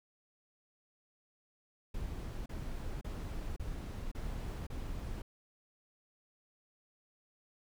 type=noise bursts; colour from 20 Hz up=brown; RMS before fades=-40 dBFS; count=6; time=1.94-5.22 s; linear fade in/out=5 ms; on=520 ms; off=32 ms; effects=none